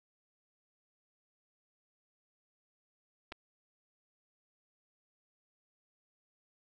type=clicks; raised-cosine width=0.3 ms; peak=-29 dBFS; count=2; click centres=3.32 / 3.323 s; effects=none